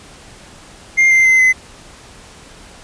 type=tone with pitch steps; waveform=triangle; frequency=2111 / 2087 / 2063 / 2039 Hz; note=C7 / C7 / C7 / C7; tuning=+15 / -5 / -25 / -45 cents; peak=-6 dBFS; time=0.97-1.53 s; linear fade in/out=20 ms; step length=140 ms; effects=pink hiss -40 dBFS RMS until 2.83 s + resampled to 22050 Hz